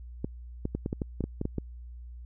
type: clicks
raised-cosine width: 3 ms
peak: -17 dBFS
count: 11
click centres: 0.245 / 0.654 / 0.75 / 0.861 / 0.929 / 1.018 / 1.207 / 1.24 / 1.414 / 1.454 / 1.583 s
effects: added 60 Hz sine -41 dBFS peak until 2.25 s